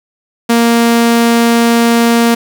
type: tone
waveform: sawtooth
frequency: 233.3 Hz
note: A#3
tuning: 2 cents sharp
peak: -3 dBFS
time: 0.49-2.35 s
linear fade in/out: 10 ms
effects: 7-bit